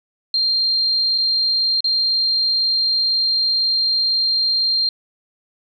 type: tone with dropouts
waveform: sine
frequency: 4186 Hz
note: C8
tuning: in tune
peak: -15 dBFS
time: 0.34-4.89 s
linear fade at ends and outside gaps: 2 ms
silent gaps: 1.179-1.183 / 1.806-1.843 s
effects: none